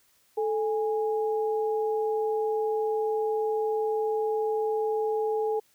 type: tone pair together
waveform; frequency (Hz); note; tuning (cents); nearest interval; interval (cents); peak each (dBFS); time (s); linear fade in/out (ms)
sine; 437.1 / 825.1; A4 / G#5; -11 / -12; major seventh; 1099; -25 / -32; 0.37-5.6; 10
effects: white hiss -65 dBFS RMS until 5.74 s